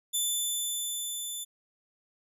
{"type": "tone with level ramp", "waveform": "10% pulse", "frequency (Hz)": 3520, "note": "A7", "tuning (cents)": 0, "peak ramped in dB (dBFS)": [-18, -27], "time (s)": [0.13, 1.45], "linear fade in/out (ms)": 20, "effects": ["resampled to 32000 Hz"]}